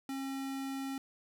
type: tone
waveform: square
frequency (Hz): 270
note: C#4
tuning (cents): -45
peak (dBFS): -37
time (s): 0.09-0.98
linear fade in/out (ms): 2
effects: none